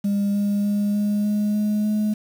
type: tone with pitch steps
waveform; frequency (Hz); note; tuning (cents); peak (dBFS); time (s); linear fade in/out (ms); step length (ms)
sine; 201.5 / 203.3 / 205 / 206.8 / 208.6 / 210.4 / 212.3; G3 / G#3 / G#3 / G#3 / G#3 / G#3 / G#3; +48 / -37 / -22 / -7 / +8 / +23 / +38; -16; 0.04-2.14; 10; 300
effects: tanh soft clip ceiling -17 dBFS + 7-bit